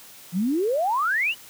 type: exponential sweep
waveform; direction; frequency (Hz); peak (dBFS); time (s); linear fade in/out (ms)
sine; up; 164.81 to 3051; -20; 0.32-1.35; 50
effects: white hiss -46 dBFS RMS until 1.49 s + high-pass 80 Hz 12 dB/octave